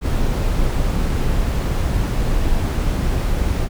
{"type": "noise", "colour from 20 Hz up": "brown", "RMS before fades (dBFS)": -18, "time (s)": [0.01, 3.69], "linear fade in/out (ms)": 50, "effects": []}